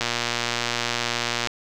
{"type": "click train", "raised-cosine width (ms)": 0.2, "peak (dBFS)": -6, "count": 175, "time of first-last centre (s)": [0.01, 1.472], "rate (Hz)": 119, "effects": []}